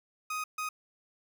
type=tone bursts at uneven times; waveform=30% pulse; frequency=1251 Hz; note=D#6; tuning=9 cents sharp; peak=-30 dBFS; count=2; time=0.3-0.44 / 0.58-0.69 s; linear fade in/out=5 ms; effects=none